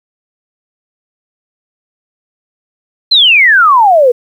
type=exponential sweep; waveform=sine; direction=down; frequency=4209 to 466.2 Hz; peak=-3 dBFS; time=3.11-4.12 s; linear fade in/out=10 ms; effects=7-bit